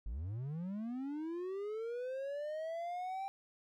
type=linear sweep; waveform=triangle; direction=up; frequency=45.44 to 788 Hz; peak=-36 dBFS; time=0.06-3.28 s; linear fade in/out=0 ms; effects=none